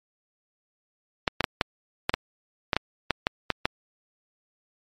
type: clicks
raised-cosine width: 0.3 ms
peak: -5 dBFS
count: 12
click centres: 1.278 / 1.407 / 1.442 / 1.612 / 2.095 / 2.14 / 2.732 / 2.766 / 3.107 / 3.269 / 3.503 / 3.655 s
effects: MP3 64 kbps